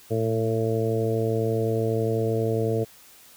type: harmonic tone with a mistuned harmonic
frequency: 112.1 Hz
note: A2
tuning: 33 cents sharp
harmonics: 1 / 2 / 3 / 4 / 5 / 6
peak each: -26 / -32 / -31 / -25 / -33 / -34 dBFS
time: 0.1-2.85 s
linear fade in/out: 20 ms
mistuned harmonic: 1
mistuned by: +25 cents
effects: white hiss -51 dBFS RMS until 3.36 s